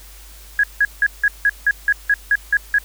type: tone bursts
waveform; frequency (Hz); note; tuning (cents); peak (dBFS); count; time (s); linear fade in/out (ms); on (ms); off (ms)
sine; 1661.2; G#6; 0; -11; 11; 0.59-2.785; 2; 45; 170
effects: added 50 Hz sine -40 dBFS peak until 2.84 s + white hiss -44 dBFS RMS until 2.84 s